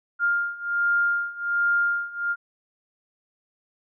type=beating tone pair; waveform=sine; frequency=1403 / 1404.3 Hz; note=F6 / F6; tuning=+8 / +9 cents; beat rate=1.3 Hz; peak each=-25 / -23 dBFS; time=0.19-2.36 s; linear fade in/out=50 ms; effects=none